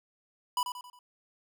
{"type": "tone with echo", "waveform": "square", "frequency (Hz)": 987.8, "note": "B5", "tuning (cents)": 0, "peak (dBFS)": -27, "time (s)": [0.57, 0.63], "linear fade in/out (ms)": 2, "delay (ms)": 90, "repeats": 4, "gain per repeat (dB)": -7, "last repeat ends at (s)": 0.99, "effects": []}